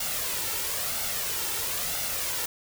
white noise with flanger, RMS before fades -30 dBFS, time 0-2.46 s, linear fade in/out 5 ms, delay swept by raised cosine 1.4 to 2.24 ms, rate 1 Hz, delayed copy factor +0.5, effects none

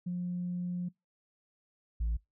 sine tone pair in turn, 177.6 / 56.07 Hz, F3 / A1, +29 / +33 cents, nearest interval octave + minor sixth, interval 1996 cents, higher first, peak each -31 / -26 dBFS, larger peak second, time 0.06-0.89 / 2-2.17 s, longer first, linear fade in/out 10 ms, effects noise-tail reverb RT60 0.2 s tail -25 dB re dry + tanh soft clip ceiling -27 dBFS

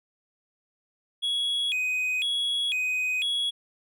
triangle tone with vibrato, 2894 Hz, F#7, 39 cents flat, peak -23 dBFS, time 1.22-3.51 s, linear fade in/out 20 ms, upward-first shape square, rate 1 Hz, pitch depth 250 cents each way, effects none

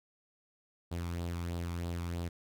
sawtooth tone with flanger, 86 Hz, F2, 26 cents flat, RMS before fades -37 dBFS, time 0.91-2.29 s, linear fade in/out 10 ms, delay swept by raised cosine 0.23 to 0.9 ms, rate 3.1 Hz, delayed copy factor +0.5, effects none

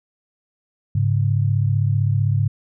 sine tone pair together, 103.83 / 139.44 Hz, G#2 / C#3, 0 / +11 cents, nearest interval perfect fourth, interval 511 cents, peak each -17 / -20 dBFS, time 0.95-2.48 s, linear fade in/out 5 ms, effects none

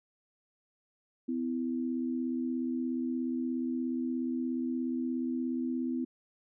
sine tone pair together, 252.8 / 329.7 Hz, B3 / E4, +41 / 0 cents, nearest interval perfect fourth, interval 459 cents, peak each -31 / -36 dBFS, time 1.28-6.05 s, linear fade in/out 10 ms, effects none

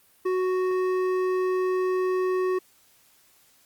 sine tone with hard clipping, 370 Hz, F#4, in tune, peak -24 dBFS, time 0.25-2.59 s, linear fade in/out 10 ms, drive 10 dB, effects white hiss -60 dBFS RMS until 3.65 s + Opus 32 kbps

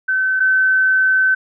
sine tone pair in turn, 1529 / 1529 Hz, G6 / G6, -44 / -44 cents, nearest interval unison, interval 0 cents, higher neither, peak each -14 / -11 dBFS, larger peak second, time 0.08-0.4 / 0.4-1.35 s, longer second, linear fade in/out 10 ms, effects none

